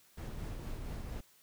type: noise with tremolo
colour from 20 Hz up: brown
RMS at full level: -40 dBFS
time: 0.17-1.21 s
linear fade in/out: 10 ms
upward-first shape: sine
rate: 4.3 Hz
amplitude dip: 30%
effects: white hiss -65 dBFS RMS until 1.42 s